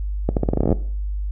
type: accelerating click train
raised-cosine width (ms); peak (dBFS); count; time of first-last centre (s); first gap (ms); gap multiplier
2; -5; 14; 0.29-0.727; 78; 0.84
effects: noise-tail reverb RT60 0.5 s tail -18 dB re dry + added 50 Hz sine -22 dBFS peak until 1.31 s